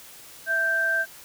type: tone pair together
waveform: sine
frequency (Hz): 659.3 / 1568.1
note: E5 / G6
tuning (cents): 0 / 0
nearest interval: octave + minor third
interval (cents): 1500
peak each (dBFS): -31 / -21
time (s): 0.46-1.06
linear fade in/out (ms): 50
effects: white hiss -46 dBFS RMS until 1.24 s